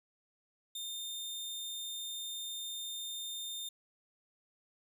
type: tone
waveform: sawtooth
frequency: 3627 Hz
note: A#7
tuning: 48 cents flat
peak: -36 dBFS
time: 0.75-3.69 s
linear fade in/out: 5 ms
effects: none

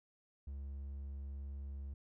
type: tone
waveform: triangle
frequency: 69.3 Hz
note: C#2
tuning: in tune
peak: -40 dBFS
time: 0.47-1.94 s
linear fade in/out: 5 ms
effects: none

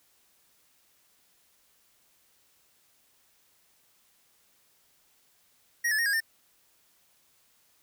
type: tone with pitch steps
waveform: square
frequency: 1886 / 1728 / 1857 / 1638 / 1804 Hz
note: A#6 / A6 / A#6 / G#6 / A6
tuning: +20 / -32 / -7 / -24 / +43 cents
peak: -25 dBFS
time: 5.84-6.205 s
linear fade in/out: 10 ms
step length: 73 ms
effects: white hiss -66 dBFS RMS until 7.82 s

